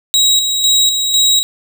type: tone with tremolo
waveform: 30% pulse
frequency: 3829 Hz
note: A#7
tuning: 46 cents sharp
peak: -6 dBFS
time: 0.14-1.43 s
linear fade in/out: 0 ms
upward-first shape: square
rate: 2 Hz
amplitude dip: 45%
effects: none